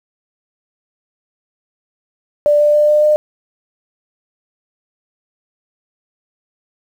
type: tone with pitch steps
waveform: sine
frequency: 589 / 592.8 / 596.5 / 600.3 / 604.2 Hz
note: D5 / D5 / D5 / D5 / D5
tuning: +5 / +16 / +27 / +38 / +49 cents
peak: -8 dBFS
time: 2.46-3.16 s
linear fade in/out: 0 ms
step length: 140 ms
effects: 7-bit